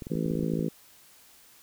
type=clicks; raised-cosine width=3 ms; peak=-24 dBFS; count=10; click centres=0.022 / 0.069 / 0.154 / 0.258 / 0.309 / 0.353 / 0.395 / 0.434 / 0.537 / 0.594 s
type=harmonic tone; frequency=55 Hz; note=A1; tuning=in tune; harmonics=3 / 4 / 5 / 6 / 7 / 8 / 9; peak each=-30 / -32 / -34 / -36 / -37 / -38 / -39 dBFS; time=0.1-0.69 s; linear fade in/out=10 ms
effects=white hiss -56 dBFS RMS until 1.62 s